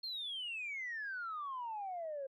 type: exponential sweep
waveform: sine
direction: down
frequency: 4309 to 529 Hz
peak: -38 dBFS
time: 0.03-2.27 s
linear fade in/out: 10 ms
effects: tanh soft clip ceiling -35 dBFS + Opus 48 kbps